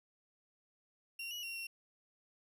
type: tone with pitch steps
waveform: 35% pulse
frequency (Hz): 2755 / 2914 / 2748 / 2730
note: F7 / F#7 / F7 / F7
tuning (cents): -24 / -27 / -29 / -40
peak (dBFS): -39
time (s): 1.19-1.67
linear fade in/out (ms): 5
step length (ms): 120
effects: none